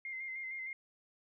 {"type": "tone with vibrato", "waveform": "sine", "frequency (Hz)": 2093, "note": "C7", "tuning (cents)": 0, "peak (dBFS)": -39, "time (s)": [0.05, 0.73], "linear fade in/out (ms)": 2, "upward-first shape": "square", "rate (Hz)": 6.5, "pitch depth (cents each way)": 26, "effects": []}